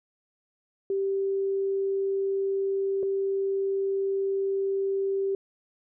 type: tone pair in turn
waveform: sine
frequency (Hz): 390.7 / 390.7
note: G4 / G4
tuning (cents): -6 / -6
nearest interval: unison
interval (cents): 0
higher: neither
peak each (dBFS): -24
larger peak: neither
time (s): 0.9-3.03 / 3.03-5.35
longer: second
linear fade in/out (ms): 2
effects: none